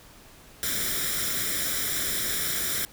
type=noise with comb filter; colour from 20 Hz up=white; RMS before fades=-28 dBFS; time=0.63-2.85 s; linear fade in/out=0 ms; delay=0.55 ms; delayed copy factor=+0.75; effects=pink hiss -51 dBFS RMS until 2.92 s